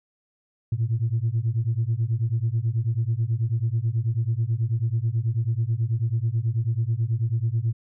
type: beating tone pair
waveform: sine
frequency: 110 / 119.2 Hz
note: A2 / A#2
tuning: 0 / +39 cents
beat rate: 9.2 Hz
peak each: -23 / -23 dBFS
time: 0.72-7.73 s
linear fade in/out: 5 ms
effects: tanh soft clip ceiling -16 dBFS